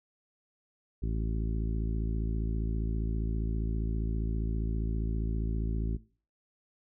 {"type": "harmonic tone", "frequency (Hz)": 55, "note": "A1", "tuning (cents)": 0, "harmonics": [1, 2, 3, 4, 5, 6, 7], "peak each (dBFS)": [-30, -36, -40, -42, -44, -46, -47], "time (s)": [1.02, 5.97], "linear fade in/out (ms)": 10, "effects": ["noise-tail reverb RT60 0.4 s tail -19 dB re dry"]}